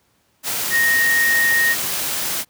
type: tone in noise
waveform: sine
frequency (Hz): 1862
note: A#6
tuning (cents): -2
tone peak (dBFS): -14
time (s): 0.7-1.76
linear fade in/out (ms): 50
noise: white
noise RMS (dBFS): -23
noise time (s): 0.43-2.45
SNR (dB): +6
effects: pink hiss -62 dBFS RMS until 2.49 s + high-pass 80 Hz 12 dB/octave